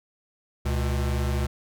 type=tone pair together; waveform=square; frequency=70 / 121.36 Hz; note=C#2 / B2; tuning=+18 / -30 cents; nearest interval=minor seventh; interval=952 cents; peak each=-25 / -30 dBFS; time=0.65-1.47 s; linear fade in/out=10 ms; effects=none